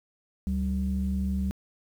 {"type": "tone pair together", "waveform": "sine", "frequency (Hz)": [71.9, 191.95], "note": ["D2", "G3"], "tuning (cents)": [-36, -36], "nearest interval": "octave + perfect fourth", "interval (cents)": 1700, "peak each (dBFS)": -27, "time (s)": [0.47, 1.51], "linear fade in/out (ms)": 0, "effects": ["tanh soft clip ceiling -19 dBFS", "9-bit"]}